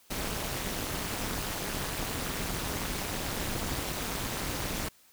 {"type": "noise with amplitude modulation", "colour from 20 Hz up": "pink", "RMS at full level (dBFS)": -30, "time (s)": [0.1, 4.89], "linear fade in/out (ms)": 10, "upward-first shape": "sine", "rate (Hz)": 215, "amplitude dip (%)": 90, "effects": ["white hiss -61 dBFS RMS until 5.12 s"]}